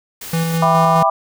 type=noise; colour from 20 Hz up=white; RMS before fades=-31 dBFS; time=0.21-0.58 s; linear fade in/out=5 ms
type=tone with tremolo; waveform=square; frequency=164.81 Hz; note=E3; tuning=in tune; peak=-16 dBFS; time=0.33-1.03 s; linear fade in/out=5 ms; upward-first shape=square; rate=4.8 Hz; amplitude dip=25%
type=chord; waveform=sine; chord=E minor seventh; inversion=none; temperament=just; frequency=659.3 / 791.1 / 988.9 / 1186.7 Hz; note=E5 / G5 / B5 / D6; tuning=0 / +16 / +2 / +18 cents; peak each=-17 dBFS; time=0.62-1.1 s; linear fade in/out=5 ms
effects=none